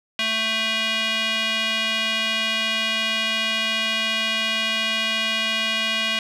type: tone with band-pass filter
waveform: square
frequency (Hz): 221.4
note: A3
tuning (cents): +11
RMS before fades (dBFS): -23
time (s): 0.19-6.19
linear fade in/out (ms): 2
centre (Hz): 2900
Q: 2.8
effects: none